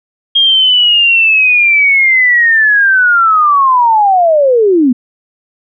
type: linear sweep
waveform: sine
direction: down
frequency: 3244 to 234.3 Hz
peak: -5 dBFS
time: 0.35-4.93 s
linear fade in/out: 10 ms
effects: none